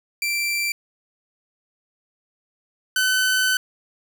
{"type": "tone pair in turn", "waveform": "sawtooth", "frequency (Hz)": [2349, 1514.9], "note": ["D7", "F#6"], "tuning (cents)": [0, 40], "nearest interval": "minor sixth", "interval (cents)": 760, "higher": "first", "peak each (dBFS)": [-18, -14], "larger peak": "second", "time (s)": [[0.22, 0.72], [2.96, 3.57]], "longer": "second", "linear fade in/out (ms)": 2, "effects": []}